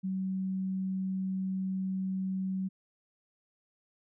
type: tone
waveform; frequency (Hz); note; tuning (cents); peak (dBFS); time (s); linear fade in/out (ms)
sine; 189.3; F#3; +40; -30; 0.03-2.69; 20
effects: none